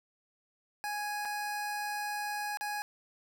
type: tone with dropouts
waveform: 25% pulse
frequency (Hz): 830.6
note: G#5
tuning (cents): 0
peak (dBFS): -30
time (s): 0.84-2.82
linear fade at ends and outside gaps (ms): 0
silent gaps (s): 1.251-1.255 / 2.572-2.61
effects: none